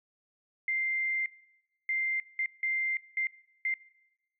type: tone bursts at uneven times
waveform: sine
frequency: 2093 Hz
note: C7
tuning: in tune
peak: -27 dBFS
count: 6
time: 0.68-1.26 / 1.89-2.2 / 2.39-2.46 / 2.63-2.97 / 3.17-3.27 / 3.65-3.74 s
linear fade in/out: 2 ms
effects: noise-tail reverb RT60 1.0 s tail -23 dB re dry